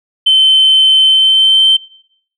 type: tone with pitch glide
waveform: sine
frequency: 3078 to 3107 Hz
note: G7 to G7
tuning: -32 to -16 cents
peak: -4 dBFS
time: 0.26-1.77 s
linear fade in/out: 10 ms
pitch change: +16 cents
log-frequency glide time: 1.05-1.66 s
effects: noise-tail reverb RT60 0.7 s tail -23 dB re dry + tanh soft clip ceiling -1 dBFS